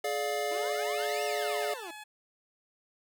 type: chord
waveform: square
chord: D diminished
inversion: second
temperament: just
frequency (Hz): 422.9 / 587.3 / 704.8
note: Ab4 / D5 / F5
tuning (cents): +31 / 0 / +16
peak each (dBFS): -35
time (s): 0.04-1.74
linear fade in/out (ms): 5
type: exponential two-way sweep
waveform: 20% pulse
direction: up then down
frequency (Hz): 316.4 to 2956 to 316.4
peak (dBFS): -36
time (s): 0.51-1.91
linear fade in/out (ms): 5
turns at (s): 1.24
type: tone with pitch glide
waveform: 15% pulse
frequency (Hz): 900 to 849.5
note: A5 to G#5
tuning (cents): +39 to +39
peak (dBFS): -37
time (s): 0.98-2.04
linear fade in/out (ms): 10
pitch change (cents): -100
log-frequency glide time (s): 1.72-1.9
effects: none